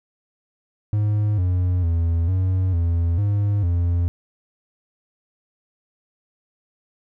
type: tone with pitch steps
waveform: triangle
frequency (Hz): 105 / 90.1 / 83.7 / 93.1 / 84.7 / 102.2 / 86.5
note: G#2 / F#2 / E2 / F#2 / E2 / G#2 / F2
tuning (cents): +19 / -45 / +27 / +11 / +48 / -27 / -16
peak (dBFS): -15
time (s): 0.93-4.08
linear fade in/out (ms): 0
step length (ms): 450
effects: none